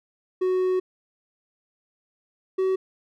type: tone pair in turn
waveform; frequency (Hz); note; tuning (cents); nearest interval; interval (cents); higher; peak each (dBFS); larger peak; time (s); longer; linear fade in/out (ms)
triangle; 370 / 378; F#4 / F#4; 0 / +37; unison; 37; second; -18; neither; 0.41-0.8 / 2.58-2.76; first; 10
effects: none